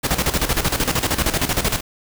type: noise with tremolo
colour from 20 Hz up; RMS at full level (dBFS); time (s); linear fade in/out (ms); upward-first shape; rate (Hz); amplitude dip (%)
pink; -18; 0.03-1.81; 20; square; 13; 70
effects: none